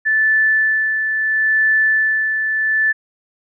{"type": "tone with tremolo", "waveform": "sine", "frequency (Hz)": 1752, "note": "A6", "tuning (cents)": -8, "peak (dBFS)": -11, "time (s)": [0.05, 2.93], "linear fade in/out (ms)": 20, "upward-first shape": "sine", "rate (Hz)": 0.74, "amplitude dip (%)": 45, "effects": []}